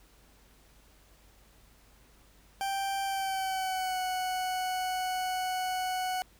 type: tone with pitch glide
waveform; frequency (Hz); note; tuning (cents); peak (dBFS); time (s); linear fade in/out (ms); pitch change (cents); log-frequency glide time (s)
40% pulse; 784 to 740.4; G5 to F#5; 0 to +1; -29; 2.61-6.22; 0; -99; 3.04-3.99
effects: added 50 Hz sine -61 dBFS peak until 6.39 s + pink hiss -62 dBFS RMS until 6.39 s